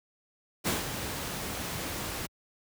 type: noise with ADSR envelope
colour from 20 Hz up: pink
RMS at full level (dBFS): -27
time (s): 0.64-2.27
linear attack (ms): 32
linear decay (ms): 160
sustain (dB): -8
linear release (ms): 16
effects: high-pass 60 Hz 12 dB/octave